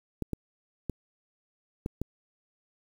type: clicks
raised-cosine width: 3 ms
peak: -18 dBFS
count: 5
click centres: 0.223 / 0.333 / 0.897 / 1.861 / 2.016 s
effects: 8-bit